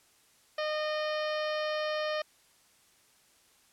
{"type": "harmonic tone", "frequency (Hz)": 612, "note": "D#5", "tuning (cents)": -29, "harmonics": [1, 2, 3, 4, 5, 6, 7, 8, 9], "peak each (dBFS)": [-31, -38, -39, -44, -43, -49, -47, -49, -49], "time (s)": [0.58, 2.22], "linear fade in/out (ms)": 5, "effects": ["white hiss -64 dBFS RMS until 3.72 s", "low-pass 11000 Hz 12 dB/octave"]}